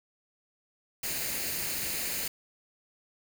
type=noise with comb filter; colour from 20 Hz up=white; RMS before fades=-33 dBFS; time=1.03-2.28 s; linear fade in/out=5 ms; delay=0.44 ms; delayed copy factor=+0.5; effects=none